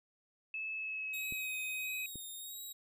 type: tone with pitch glide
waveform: sine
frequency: 2606 to 2519 Hz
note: E7 to D#7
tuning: -20 to +21 cents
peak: -37 dBFS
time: 0.54-2.06 s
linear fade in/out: 2 ms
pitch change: -59 cents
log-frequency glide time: 0.73-1.54 s
type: tone with vibrato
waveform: 5% pulse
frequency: 3758 Hz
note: A#7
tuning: 13 cents sharp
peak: -37 dBFS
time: 1.13-2.73 s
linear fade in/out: 10 ms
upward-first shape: sine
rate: 1.5 Hz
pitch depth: 39 cents each way
type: clicks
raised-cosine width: 3 ms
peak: -35 dBFS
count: 2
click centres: 1.324 / 2.157 s
effects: none